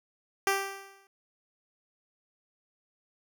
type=tone with exponential decay; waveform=10% pulse; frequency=392 Hz; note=G4; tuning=in tune; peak=-14 dBFS; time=0.47-1.07 s; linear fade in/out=1 ms; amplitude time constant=130 ms; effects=none